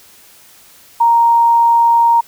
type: tone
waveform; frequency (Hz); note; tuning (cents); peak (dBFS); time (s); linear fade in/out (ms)
sine; 932.3; A#5; 0; -7; 1-2.21; 10
effects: white hiss -44 dBFS RMS until 2.27 s